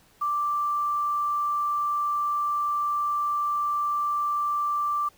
sine tone with quantisation, 1174.7 Hz, D6, in tune, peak -23 dBFS, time 0.21-5.09 s, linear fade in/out 10 ms, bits 8, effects pink hiss -59 dBFS RMS until 5.17 s

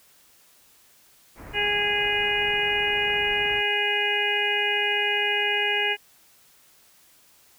pink low-pass noise, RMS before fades -42 dBFS, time 1.35-3.63 s, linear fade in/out 50 ms, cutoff 2300 Hz, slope 48 dB/octave
harmonic tone, 412.7 Hz, G#4, 11 cents flat, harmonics 1 / 2 / 4 / 5 / 6 / 7, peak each -30 / -31 / -28 / -29 / -27 / -27 dBFS, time 1.53-5.97 s, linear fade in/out 50 ms
effects white hiss -57 dBFS RMS until 7.58 s

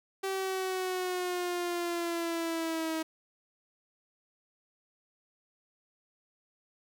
sawtooth exponential sweep, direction down, 386.9 to 318.7 Hz, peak -27 dBFS, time 0.23-3.03 s, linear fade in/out 10 ms, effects none

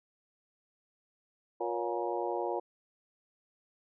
harmonic tone with a mistuned harmonic, 118.6 Hz, A#2, 30 cents sharp, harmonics 3 / 4 / 5 / 6 / 7 / 8, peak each -36 / -37 / -38 / -39 / -39 / -40 dBFS, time 1.6-2.6 s, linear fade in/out 10 ms, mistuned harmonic 5, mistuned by -84 cents, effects none

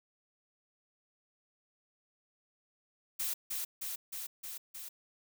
blue noise with echo, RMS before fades -35 dBFS, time 3.19-3.34 s, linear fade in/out 10 ms, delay 310 ms, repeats 5, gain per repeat -2 dB, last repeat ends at 4.89 s, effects none

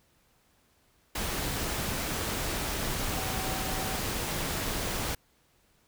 sine tone in noise, 760 Hz, F#5, 46 cents sharp, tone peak -39 dBFS, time 3.12-3.97 s, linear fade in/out 5 ms, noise pink, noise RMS -32 dBFS, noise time 1.15-5.15 s, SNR -10 dB, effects pink hiss -67 dBFS RMS until 5.87 s

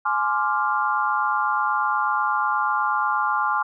sine chord, D half-diminished seventh, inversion second, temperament equal with one note detuned, 843.2 / 1046.5 / 1174.7 / 1396.9 Hz, Ab5 / C6 / D6 / F6, +26 / 0 / 0 / 0 cents, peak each -25 dBFS, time 0.05-3.63 s, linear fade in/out 10 ms, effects none

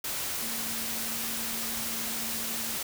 sine tone in noise, 226.8 Hz, A#3, 47 cents flat, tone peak -42 dBFS, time 0.42-2.76 s, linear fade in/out 5 ms, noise white, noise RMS -33 dBFS, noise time 0.04-2.83 s, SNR -12 dB, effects none

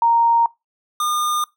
sine / square tone pair in turn, 930 / 1212.3 Hz, A#5 / D#6, -4 / -45 cents, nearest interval perfect fourth, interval 459 cents, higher second, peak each -12 / -19 dBFS, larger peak first, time 0.02-0.46 / 1-1.44 s, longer neither, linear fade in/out 2 ms, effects noise-tail reverb RT60 0.2 s tail -22 dB re dry

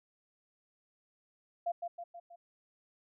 sine tone with echo, 690 Hz, F5, 21 cents flat, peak -30 dBFS, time 1.66-1.72 s, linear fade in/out 10 ms, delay 160 ms, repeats 4, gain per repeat -5 dB, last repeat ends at 2.36 s, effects none

